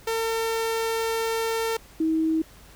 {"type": "tone pair in turn", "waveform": ["sawtooth", "sine"], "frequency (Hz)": [452.1, 319.7], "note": ["A4", "D#4"], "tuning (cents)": [47, 47], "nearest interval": "tritone", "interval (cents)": 600, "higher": "first", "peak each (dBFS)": -20, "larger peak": "neither", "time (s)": [[0.07, 1.77], [2, 2.42]], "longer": "first", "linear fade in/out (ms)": 5, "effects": ["added 50 Hz sine -53 dBFS peak until 2.75 s", "pink hiss -51 dBFS RMS until 2.75 s"]}